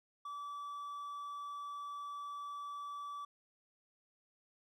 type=tone; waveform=triangle; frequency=1154 Hz; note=D6; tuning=31 cents flat; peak=-40 dBFS; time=0.25-3.25 s; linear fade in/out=5 ms; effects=none

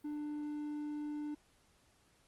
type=tone; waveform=triangle; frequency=297.2 Hz; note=D4; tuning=21 cents sharp; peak=-36 dBFS; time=0.04-1.35 s; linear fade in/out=10 ms; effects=pink hiss -70 dBFS RMS until 2.27 s + Opus 32 kbps

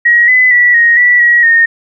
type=tone with pitch steps; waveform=sine; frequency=1899 / 2011 / 1950 / 1874 / 1955 / 1910 / 1842 Hz; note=A#6 / B6 / B6 / A#6 / B6 / A#6 / A#6; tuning=+32 / +31 / -23 / +9 / -18 / +42 / -21 cents; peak=-4 dBFS; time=0.05-1.66 s; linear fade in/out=10 ms; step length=230 ms; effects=none

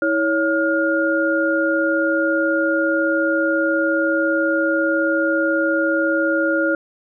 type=tone cluster; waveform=sine; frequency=323.6 / 558 / 1419 Hz; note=E4 / C#5 / F6; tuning=-32 / +11 / +27 cents; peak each=-20 dBFS; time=0.02-6.75 s; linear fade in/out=2 ms; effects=none

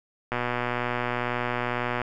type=click train; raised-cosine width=0.5 ms; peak=-12 dBFS; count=208; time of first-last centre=0.32-2.017 s; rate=122 Hz; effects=none

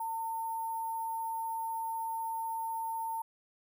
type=tone with sample-and-hold; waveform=sine; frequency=904 Hz; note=A5; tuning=47 cents sharp; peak=-33 dBFS; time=0-3.22 s; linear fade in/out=5 ms; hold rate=11025 Hz; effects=none

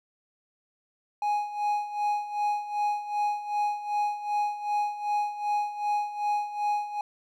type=tone with tremolo; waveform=triangle; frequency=830.6 Hz; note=G#5; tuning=in tune; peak=-21 dBFS; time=1.22-7.01 s; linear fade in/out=2 ms; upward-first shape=sine; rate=2.6 Hz; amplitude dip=75%; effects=none

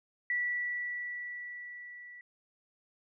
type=tone with level ramp; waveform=sine; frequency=1954 Hz; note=B6; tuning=19 cents flat; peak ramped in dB=-28 to -47 dBFS; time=0.3-2.21 s; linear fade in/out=2 ms; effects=none

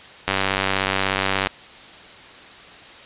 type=click train; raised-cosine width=0.3 ms; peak=-3 dBFS; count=116; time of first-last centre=0.28-1.47 s; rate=96.6 Hz; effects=white hiss -42 dBFS RMS until 3.05 s + resampled to 8000 Hz

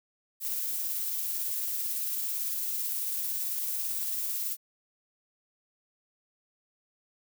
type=noise with tremolo; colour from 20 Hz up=violet; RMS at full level=-31 dBFS; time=0.4-4.57 s; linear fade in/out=50 ms; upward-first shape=triangle; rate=18 Hz; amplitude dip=25%; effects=none

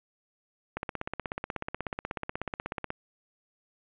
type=click train; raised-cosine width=0.5 ms; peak=-17 dBFS; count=36; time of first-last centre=0.77-2.904 s; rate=16.4 Hz; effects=resampled to 8000 Hz + 8-bit

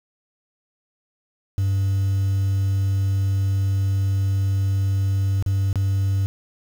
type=tone with dropouts; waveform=sine; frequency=97.5 Hz; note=G2; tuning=9 cents flat; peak=-15 dBFS; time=1.58-6.26 s; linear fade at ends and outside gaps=0 ms; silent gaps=5.425-5.462 / 5.729-5.757 s; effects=tanh soft clip ceiling -17 dBFS + 7-bit

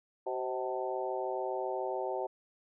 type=harmonic tone with a mistuned harmonic; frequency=127 Hz; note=B2; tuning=49 cents sharp; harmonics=3 / 4 / 5 / 6 / 7; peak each=-37 / -38 / -39 / -40 / -40 dBFS; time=0.26-2.27 s; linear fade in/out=10 ms; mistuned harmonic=4; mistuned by=+48 cents; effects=none

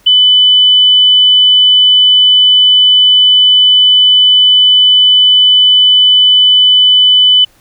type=tone; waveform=sine; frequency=3000 Hz; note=F#7; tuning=23 cents sharp; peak=-3 dBFS; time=0.06-7.45 s; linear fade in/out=10 ms; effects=pink hiss -48 dBFS RMS until 7.6 s

